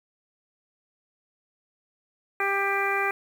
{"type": "harmonic tone", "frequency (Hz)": 395.9, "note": "G4", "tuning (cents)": 17, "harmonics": [1, 2, 3, 4, 5, 6], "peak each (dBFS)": [-30, -30, -30, -30, -30, -30], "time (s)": [2.4, 3.11], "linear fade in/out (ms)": 2, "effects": ["8-bit"]}